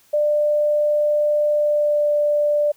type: tone with pitch glide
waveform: sine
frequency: 595 to 590.5 Hz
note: D5 to D5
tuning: +22 to +9 cents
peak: -15 dBFS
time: 0.13-2.72 s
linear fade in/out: 10 ms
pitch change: -13 cents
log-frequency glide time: 1.51-2.1 s
effects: white hiss -56 dBFS RMS until 2.76 s